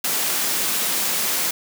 white high-pass noise, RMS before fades -22 dBFS, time 0.04-1.51 s, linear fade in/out 5 ms, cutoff 150 Hz, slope 24 dB/octave, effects none

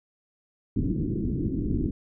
white low-pass noise, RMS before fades -27 dBFS, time 0.76-1.91 s, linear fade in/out 5 ms, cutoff 340 Hz, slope 48 dB/octave, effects none

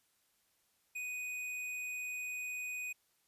sine tone with hard clipping, 2489 Hz, D#7, in tune, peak -40 dBFS, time 0.95-2.93 s, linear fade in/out 10 ms, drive 10 dB, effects white hiss -75 dBFS RMS until 3.27 s + resampled to 32000 Hz

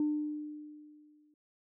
sine tone with exponential decay, 300 Hz, D4, 37 cents sharp, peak -25 dBFS, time 0-1.34 s, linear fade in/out 2 ms, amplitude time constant 290 ms, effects tanh soft clip ceiling -23 dBFS

